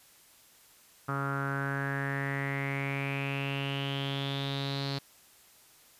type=tone with low-pass filter sweep; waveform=sawtooth; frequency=138.4 Hz; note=C#3; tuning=2 cents flat; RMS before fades=-33 dBFS; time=1.08-4.99 s; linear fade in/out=10 ms; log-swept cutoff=1300 to 4300 Hz; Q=7.6; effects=white hiss -59 dBFS RMS until 5.99 s + resampled to 32000 Hz